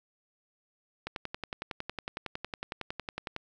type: click train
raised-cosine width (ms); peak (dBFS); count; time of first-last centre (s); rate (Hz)
0.3; -19; 26; 1.07-3.364; 10.9
effects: none